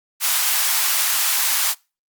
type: high-pass noise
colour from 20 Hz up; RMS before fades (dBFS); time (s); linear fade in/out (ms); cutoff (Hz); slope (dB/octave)
white; -19; 0.2-1.75; 50; 790; 24
effects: noise-tail reverb RT60 0.3 s tail -25 dB re dry + Opus 48 kbps